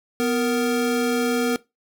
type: tone pair together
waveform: square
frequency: 248.2 / 466.2 Hz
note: B3 / A#4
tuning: +9 / 0 cents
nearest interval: major seventh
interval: 1091 cents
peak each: -23 dBFS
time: 0.2-1.56 s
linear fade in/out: 0 ms
effects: noise-tail reverb RT60 0.2 s tail -19 dB re dry